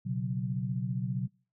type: chord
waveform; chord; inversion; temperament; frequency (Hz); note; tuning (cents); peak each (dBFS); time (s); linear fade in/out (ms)
sine; B suspended second; none; equal; 123.47 / 138.59 / 185; B2 / C#3 / F#3; 0 / 0 / 0; -33 / -35 / -34; 0.05-1.28; 20
effects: noise-tail reverb RT60 0.4 s tail -26 dB re dry